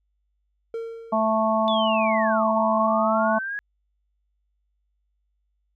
triangle tone with exponential decay, 457 Hz, A#4, 34 cents flat, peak -24 dBFS, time 0.74-1.71 s, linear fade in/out 2 ms, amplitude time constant 210 ms
harmonic tone, 220 Hz, A3, in tune, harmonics 1 / 3 / 4 / 5, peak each -25 / -22 / -26 / -25 dBFS, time 1.12-3.39 s, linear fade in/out 10 ms
sine linear two-way sweep, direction down then up, 3531 to 870 to 1680 Hz, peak -27 dBFS, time 1.68-3.59 s, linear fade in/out 0 ms, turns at 2.53 s
effects added 50 Hz sine -69 dBFS peak until 5.75 s

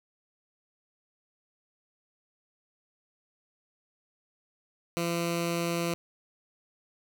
10% pulse tone with notch filter, 170 Hz, F3, 46 cents flat, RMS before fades -30 dBFS, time 4.97-5.94 s, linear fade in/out 0 ms, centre 830 Hz, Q 1.9, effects none

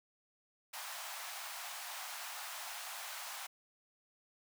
pink high-pass noise, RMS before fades -45 dBFS, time 0.73-3.47 s, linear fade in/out 10 ms, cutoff 680 Hz, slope 48 dB/octave, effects none

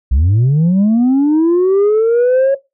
sine linear sweep, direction up, 58.3 to 553 Hz, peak -6 dBFS, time 0.11-2.55 s, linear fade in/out 10 ms, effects noise-tail reverb RT60 0.2 s tail -19 dB re dry + tanh soft clip ceiling -7 dBFS

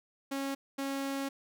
sawtooth tone bursts at uneven times, 274.2 Hz, C#4, 19 cents flat, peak -29 dBFS, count 2, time 0.31-0.55 / 0.78-1.29 s, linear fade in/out 10 ms, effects none

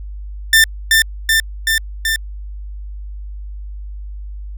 sawtooth tone with echo, 1787 Hz, A6, 26 cents sharp, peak -3 dBFS, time 0.53-0.64 s, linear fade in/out 2 ms, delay 380 ms, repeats 4, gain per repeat -2 dB, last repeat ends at 2.16 s, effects added 50 Hz sine -26 dBFS peak until 4.57 s

